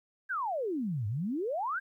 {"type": "exponential two-way sweep", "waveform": "sine", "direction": "down then up", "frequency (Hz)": [1661.2, 98, 1661.2], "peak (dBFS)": -30, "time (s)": [0.29, 1.8], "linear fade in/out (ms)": 20, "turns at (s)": 1.07, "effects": ["12-bit"]}